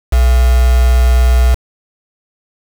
sine tone with quantisation, 61.74 Hz, B1, in tune, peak -6 dBFS, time 0.12-1.55 s, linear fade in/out 10 ms, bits 3, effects none

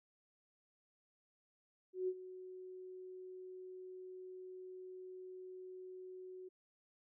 sine tone with ADSR envelope, 370 Hz, F#4, in tune, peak -33 dBFS, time 1.93-6.49 s, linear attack 150 ms, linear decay 55 ms, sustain -15 dB, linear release 13 ms, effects none

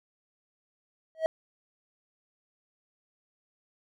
triangle tone with exponential growth, 641 Hz, E5, 49 cents flat, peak -16 dBFS, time 1.15-1.26 s, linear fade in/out 0 ms, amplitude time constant 23 ms, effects none

